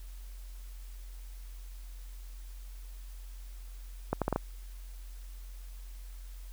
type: accelerating click train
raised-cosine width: 1 ms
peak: -14 dBFS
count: 5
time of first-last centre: 4.13-4.361 s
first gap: 87 ms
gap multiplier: 0.73
effects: added 44 Hz sine -42 dBFS peak until 6.52 s + white hiss -59 dBFS RMS until 6.52 s